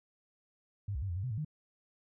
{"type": "tone with pitch steps", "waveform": "sine", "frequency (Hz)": [100.8, 65.7, 97.5, 85.7, 95.9, 127.9, 107.2, 152.5], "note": ["G2", "C2", "G2", "F2", "G2", "C3", "A2", "D#3"], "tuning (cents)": [49, 8, -9, -32, -37, -39, -45, -34], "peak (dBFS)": -33, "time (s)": [0.88, 1.448], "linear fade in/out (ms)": 5, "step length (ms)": 71, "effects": []}